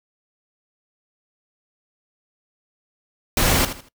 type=noise with echo; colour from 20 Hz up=pink; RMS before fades=-18 dBFS; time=3.37-3.65 s; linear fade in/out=2 ms; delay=79 ms; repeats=3; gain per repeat=-11 dB; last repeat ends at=3.887 s; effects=noise-tail reverb RT60 0.1 s tail -20 dB re dry